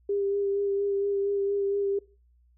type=tone with vibrato; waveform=sine; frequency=399.7 Hz; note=G4; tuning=34 cents sharp; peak=-24 dBFS; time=0.09-1.99 s; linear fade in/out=5 ms; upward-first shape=sine; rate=4.3 Hz; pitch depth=18 cents each way; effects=noise-tail reverb RT60 0.4 s tail -23 dB re dry + added 60 Hz sine -59 dBFS peak until 2.57 s